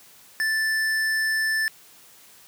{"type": "tone with tanh clipping", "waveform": "sine", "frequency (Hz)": 1760, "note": "A6", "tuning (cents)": 0, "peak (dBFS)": -23, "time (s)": [0.4, 1.68], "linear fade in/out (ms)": 0, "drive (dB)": 16, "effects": ["white hiss -51 dBFS RMS until 2.47 s", "high-pass 80 Hz 12 dB/octave"]}